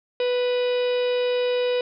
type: harmonic tone with a mistuned harmonic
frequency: 493.9 Hz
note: B4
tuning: in tune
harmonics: 1 / 2 / 3 / 4 / 5 / 6 / 7 / 8 / 9 / 10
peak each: -20 / -38 / -40 / -41 / -36 / -36 / -49 / -38 / -50 / -44 dBFS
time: 0.2-1.81 s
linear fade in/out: 2 ms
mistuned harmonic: 8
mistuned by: -51 cents
effects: none